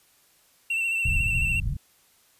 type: tone with vibrato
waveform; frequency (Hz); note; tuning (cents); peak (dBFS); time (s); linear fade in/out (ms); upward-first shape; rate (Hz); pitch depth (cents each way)
triangle; 2700; E7; +41; -22; 0.7-1.6; 5; sine; 14; 36
type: low-pass noise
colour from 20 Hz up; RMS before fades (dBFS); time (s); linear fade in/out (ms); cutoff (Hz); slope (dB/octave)
pink; -27; 1.05-1.77; 5; 140; 24
effects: white hiss -61 dBFS RMS until 2.39 s + resampled to 32000 Hz